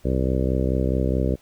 harmonic tone, 64.7 Hz, C2, 19 cents flat, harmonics 1 / 2 / 3 / 4 / 5 / 6 / 7 / 8 / 9, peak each -23 / -26 / -28 / -29 / -30 / -31 / -31 / -32 / -33 dBFS, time 0.04-1.36 s, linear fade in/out 20 ms, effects pink hiss -57 dBFS RMS until 1.41 s

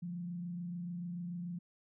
sine tone with frequency modulation, 174.61 Hz, F3, in tune, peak -38 dBFS, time 0.02-1.59 s, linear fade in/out 10 ms, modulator 26.9 Hz, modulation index 0.33, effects none

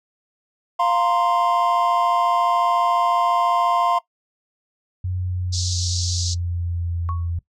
triangle chord, F suspended fourth, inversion none, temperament equal, 698.5 / 932.3 / 1046.5 Hz, F5 / Bb5 / C6, 0 / 0 / 0 cents, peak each -19 / -21 / -18 dBFS, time 0.79-3.99 s, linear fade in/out 10 ms
sine tone with pitch glide, 91.3 to 85.19 Hz, F#2 to F2, -23 to -42 cents, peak -22 dBFS, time 5.04-7.39 s, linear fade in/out 5 ms, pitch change -119 cents, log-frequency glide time 5.15-7.06 s
pink band-pass noise, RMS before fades -27 dBFS, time 5.52-6.35 s, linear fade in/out 20 ms, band 4100 to 6900 Hz, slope 48 dB/octave
sine tone with exponential decay, 1108.7 Hz, C#6, in tune, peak -24 dBFS, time 7.09-7.3 s, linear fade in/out 0 ms, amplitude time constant 44 ms
effects noise-tail reverb RT60 0.1 s tail -18 dB re dry

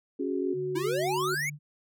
sine chord, C# suspended fourth, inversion none, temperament just, 277.2 / 369.6 / 415.8 Hz, C#4 / F#4 / G#4, 0 / -2 / +2 cents, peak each -31 / -32 / -34 dBFS, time 0.19-0.54 s, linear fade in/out 10 ms
sine tone, 370 Hz, F#4, in tune, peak -29 dBFS, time 0.21-1.35 s, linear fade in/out 10 ms
sine tone with pitch glide, 144.3 to 147.59 Hz, D3 to D3, -30 to +9 cents, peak -37 dBFS, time 0.53-1.59 s, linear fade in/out 50 ms, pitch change +39 cents, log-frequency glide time 1.06-1.24 s
square exponential sweep, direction up, 311.9 to 2309 Hz, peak -29 dBFS, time 0.75-1.5 s, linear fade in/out 10 ms
effects none

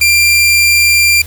sawtooth tone, 2377 Hz, D7, 20 cents sharp, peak -3 dBFS, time 0.01-1.22 s, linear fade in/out 5 ms, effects added 81 Hz sine -26 dBFS peak until 1.26 s + white hiss -34 dBFS RMS until 1.26 s

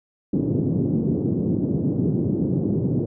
pink band-pass noise, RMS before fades -22 dBFS, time 0.33-3.06 s, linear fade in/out 5 ms, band 120 to 360 Hz, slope 24 dB/octave, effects none

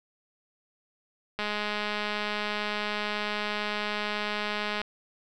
click train, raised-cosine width 0.3 ms, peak -15 dBFS, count 717, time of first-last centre 1.39-4.816 s, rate 209 Hz, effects none

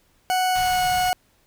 40% pulse tone with pitch glide, 740 to 731.5 Hz, F#5 to F#5, 0 to -20 cents, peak -18 dBFS, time 0.3-1.13 s, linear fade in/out 0 ms, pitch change -20 cents, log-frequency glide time 0.45-0.81 s
pink band-stop noise, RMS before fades -35 dBFS, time 0.55-1.1 s, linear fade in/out 5 ms, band 190 to 810 Hz, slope 48 dB/octave
effects pink hiss -62 dBFS RMS until 1.46 s

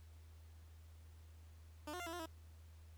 15% pulse tone with pitch steps, 300.2 / 358.8 / 696 / 329.6 / 352.3 / 323.3 Hz, D4 / F4 / F5 / E4 / F4 / E4, +38 / +47 / -6 / 0 / +15 / -34 cents, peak -38 dBFS, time 1.87-2.26 s, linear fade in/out 5 ms, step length 65 ms, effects added 80 Hz sine -56 dBFS peak until 2.97 s + pink hiss -71 dBFS RMS until 2.97 s

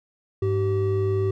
triangle tone pair together, 101.7 / 384 Hz, G#2 / G4, -36 / -36 cents, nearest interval octave + major seventh, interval 2300 cents, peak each -21 / -21 dBFS, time 0.42-1.31 s, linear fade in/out 5 ms, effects none

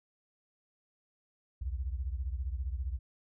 sine beating tone pair, 61.3 / 76.3 Hz, B1 / D#2, -12 / -33 cents, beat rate 15 Hz, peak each -34 / -38 dBFS, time 1.61-2.99 s, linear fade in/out 10 ms, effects none

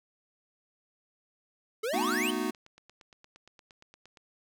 square exponential sweep, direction up, 415.3 to 3200 Hz, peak -30 dBFS, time 1.83-2.31 s, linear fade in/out 10 ms
square chord, B dominant seventh, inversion third, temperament just, 222.2 / 246.9 / 308.7 / 370.4 Hz, A3 / B3 / D#4 / F#4, +17 / 0 / -14 / +2 cents, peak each -37 / -36 / -35 / -35 dBFS, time 1.93-2.51 s, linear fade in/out 10 ms
click train, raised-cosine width 0.2 ms, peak -36 dBFS, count 18, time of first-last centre 2.2-4.172 s, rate 8.62 Hz
effects none

